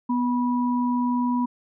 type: tone pair together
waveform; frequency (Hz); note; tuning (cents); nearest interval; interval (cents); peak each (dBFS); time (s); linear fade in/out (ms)
sine; 246.4 / 976.5; B3 / B5; -4 / -20; 2 octaves; 2384; -21 / -27; 0.09-1.46; 10
effects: none